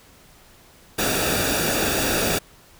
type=noise with comb filter; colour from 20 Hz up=pink; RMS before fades=-22 dBFS; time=0.98-2.39 s; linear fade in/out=10 ms; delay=0.96 ms; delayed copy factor=-0.65; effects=pink hiss -51 dBFS RMS until 2.79 s